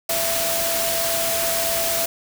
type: tone in noise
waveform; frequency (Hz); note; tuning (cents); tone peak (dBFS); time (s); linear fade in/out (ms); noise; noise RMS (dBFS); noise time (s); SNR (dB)
sine; 668; E5; +23; -25; 0.09-2.06; 5; white; -23; 0.09-2.06; -5
effects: none